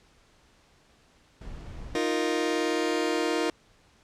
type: noise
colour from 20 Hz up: brown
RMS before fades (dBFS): -40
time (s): 1.41-1.97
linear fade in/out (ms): 5
type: chord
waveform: sawtooth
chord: Eb suspended second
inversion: none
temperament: just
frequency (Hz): 311.1 / 350 / 466.7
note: Eb4 / F4 / Bb4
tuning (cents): 0 / +4 / +2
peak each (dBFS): -25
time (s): 1.95-3.5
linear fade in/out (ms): 2
effects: pink hiss -61 dBFS RMS until 4.03 s + low-pass 7000 Hz 12 dB/octave